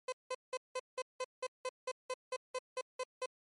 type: tone bursts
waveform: 30% pulse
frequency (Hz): 511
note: C5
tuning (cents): -41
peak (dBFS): -33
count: 15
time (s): 0.08-3.26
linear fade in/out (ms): 5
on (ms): 44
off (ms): 180
effects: MP3 48 kbps